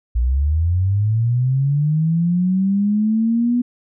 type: linear sweep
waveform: sine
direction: up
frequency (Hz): 56.4 to 246.1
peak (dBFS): -14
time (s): 0.15-3.62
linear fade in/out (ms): 10
effects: none